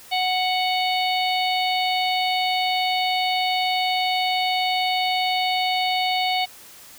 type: harmonic tone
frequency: 740 Hz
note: F#5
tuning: in tune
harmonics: 1 / 3 / 4 / 5 / 6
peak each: -22 / -27 / -28 / -29 / -30 dBFS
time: 0.11-6.46 s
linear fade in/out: 20 ms
effects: white hiss -45 dBFS RMS until 6.98 s